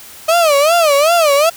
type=tone with vibrato; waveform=35% pulse; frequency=622.3 Hz; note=D#5; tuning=in tune; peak=-7 dBFS; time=0.28-1.5 s; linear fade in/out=10 ms; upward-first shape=sine; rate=2.6 Hz; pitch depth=190 cents each way; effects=white hiss -36 dBFS RMS until 1.56 s